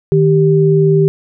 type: tone pair together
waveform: sine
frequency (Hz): 155.57 / 392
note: D#3 / G4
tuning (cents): 0 / 0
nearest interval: octave + major third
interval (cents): 1600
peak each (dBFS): -10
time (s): 0.12-1.08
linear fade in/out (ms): 0
effects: none